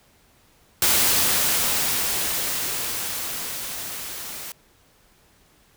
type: noise with level ramp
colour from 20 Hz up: white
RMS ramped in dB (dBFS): -18 to -35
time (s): 0.82-4.52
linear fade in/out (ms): 2
effects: pink hiss -58 dBFS RMS until 5.76 s